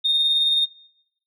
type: tone with tremolo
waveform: sine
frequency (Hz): 3675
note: A#7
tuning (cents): -25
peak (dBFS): -14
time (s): 0.04-0.66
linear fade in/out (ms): 20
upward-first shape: triangle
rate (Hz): 19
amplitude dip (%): 40
effects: noise-tail reverb RT60 0.8 s tail -22 dB re dry + tanh soft clip ceiling -12 dBFS